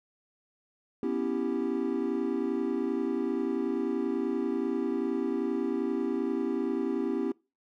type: chord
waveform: triangle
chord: C# half-diminished seventh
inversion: third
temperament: equal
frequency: 246.9 / 277.2 / 329.6 / 392 Hz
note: B3 / C#4 / E4 / G4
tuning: 0 / 0 / 0 / 0 cents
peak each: -31 dBFS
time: 1.03-7.32 s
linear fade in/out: 2 ms
effects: noise-tail reverb RT60 0.3 s tail -24 dB re dry